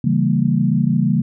sine chord, C# diminished seventh, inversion none, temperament equal with one note detuned, 138.59 / 164.81 / 196 / 229.6 Hz, C#3 / E3 / G3 / Bb3, 0 / 0 / 0 / -26 cents, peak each -19 dBFS, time 0.04-1.22 s, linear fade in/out 5 ms, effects none

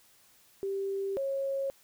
sine tone pair in turn, 392 / 546.1 Hz, G4 / C#5, 0 / -26 cents, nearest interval tritone, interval 574 cents, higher second, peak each -30 / -29 dBFS, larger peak second, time 0.63-1.17 / 1.17-1.7 s, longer first, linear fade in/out 0 ms, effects white hiss -62 dBFS RMS until 1.83 s

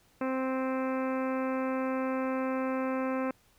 harmonic tone, 261.6 Hz, C4, in tune, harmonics 1 / 2 / 3 / 4 / 5 / 6 / 7 / 8 / 9 / 10, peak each -31 / -33 / -42 / -39 / -42 / -45 / -50 / -49 / -50 / -50 dBFS, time 0.21-3.31 s, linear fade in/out 2 ms, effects pink hiss -65 dBFS RMS until 3.58 s

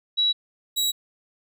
sine / sawtooth tone pair in turn, 3900 / 3878 Hz, B7 / B7, -23 / -32 cents, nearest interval unison, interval 9 cents, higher first, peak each -18 dBFS, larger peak neither, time 0.17-0.33 / 0.76-0.92 s, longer neither, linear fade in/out 20 ms, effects none

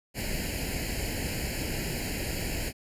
pink noise with comb filter, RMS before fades -32 dBFS, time 0.14-2.73 s, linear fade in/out 50 ms, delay 0.42 ms, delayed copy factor +0.9, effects resampled to 32000 Hz

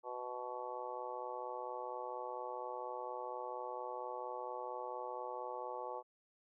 harmonic tone, 124.3 Hz, B2, 12 cents sharp, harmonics 3 / 4 / 5 / 6 / 7 / 8 / 9, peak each -51 / -46 / -49 / -53 / -45 / -56 / -49 dBFS, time 0.03-6.03 s, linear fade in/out 50 ms, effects none

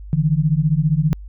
sine beating tone pair, 146.83 / 161.83 Hz, D3 / E3, 0 / -32 cents, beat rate 15 Hz, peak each -17 dBFS, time 0.13-1.13 s, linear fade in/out 0 ms, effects added 50 Hz sine -32 dBFS peak until 1.28 s

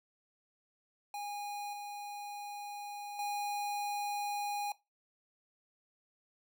square tone with level steps, 820 Hz, G#5, 22 cents flat, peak -39 / -42 / -35 dBFS, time 1.14-4.72 s, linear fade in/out 2 ms, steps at 1.73 / 3.19 s, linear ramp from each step 2 ms, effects noise-tail reverb RT60 0.2 s tail -18 dB re dry

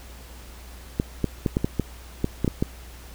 clicks, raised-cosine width 3 ms, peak -8 dBFS, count 10, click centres 0.999 / 1.243 / 1.462 / 1.569 / 1.645 / 1.797 / 2.244 / 2.446 / 2.478 / 2.625 s, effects added 60 Hz sine -41 dBFS peak until 3.14 s + pink hiss -47 dBFS RMS until 3.14 s

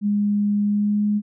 sine tone with pitch glide, 205.6 to 208.1 Hz, G#3 to G#3, -17 to +4 cents, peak -17 dBFS, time 0.01-1.22 s, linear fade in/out 50 ms, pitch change +21 cents, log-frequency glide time 0.64-1.04 s, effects none

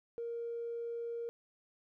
triangle tone with tanh clipping, 467.7 Hz, A#4, 6 cents sharp, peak -37 dBFS, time 0.18-1.29 s, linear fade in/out 0 ms, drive 4 dB, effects none

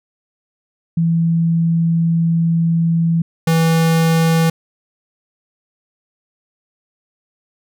sine / square tone pair in turn, 166.2 / 163.72 Hz, E3 / E3, +15 / -12 cents, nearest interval unison, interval 27 cents, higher first, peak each -12 dBFS, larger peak neither, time 0.97-3.22 / 3.47-4.5 s, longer first, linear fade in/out 5 ms, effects none

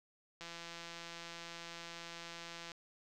click train, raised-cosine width 0.2 ms, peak -30 dBFS, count 391, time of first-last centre 0.41-2.718 s, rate 169 Hz, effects none

